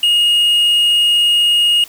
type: tone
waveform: triangle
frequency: 2864 Hz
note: F7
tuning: 43 cents sharp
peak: -8 dBFS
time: 0.03-1.84 s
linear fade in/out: 2 ms
effects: white hiss -39 dBFS RMS until 1.88 s